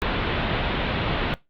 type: low-pass noise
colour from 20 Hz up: pink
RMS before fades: -25 dBFS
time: 0.02-1.34 s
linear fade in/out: 0 ms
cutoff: 3700 Hz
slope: 48 dB/octave
effects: noise-tail reverb RT60 0.2 s tail -20 dB re dry + Opus 48 kbps